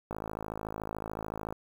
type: click train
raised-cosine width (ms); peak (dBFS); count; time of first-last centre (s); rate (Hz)
1; -22; 77; 0.11-1.525; 53.7
effects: 8-bit